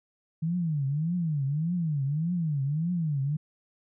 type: tone with vibrato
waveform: sine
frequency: 155.56 Hz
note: D#3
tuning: in tune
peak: -25 dBFS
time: 0.42-3.37 s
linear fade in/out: 10 ms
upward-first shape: triangle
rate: 1.7 Hz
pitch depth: 270 cents each way
effects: none